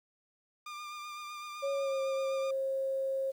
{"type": "tone with vibrato", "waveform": "sawtooth", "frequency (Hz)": 1200, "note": "D6", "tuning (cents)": 37, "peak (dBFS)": -37, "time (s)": [0.66, 2.51], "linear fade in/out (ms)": 5, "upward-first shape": "triangle", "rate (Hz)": 7.9, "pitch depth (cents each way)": 28}
{"type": "tone with pitch glide", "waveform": "sine", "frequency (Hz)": [554.4, 536.8], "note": ["C#5", "C5"], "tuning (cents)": [0, 44], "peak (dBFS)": -30, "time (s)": [1.62, 3.32], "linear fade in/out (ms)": 20, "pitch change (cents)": -56, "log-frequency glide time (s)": [1.78, 1.96]}
{"effects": ["low-pass 7000 Hz 12 dB/octave", "10-bit"]}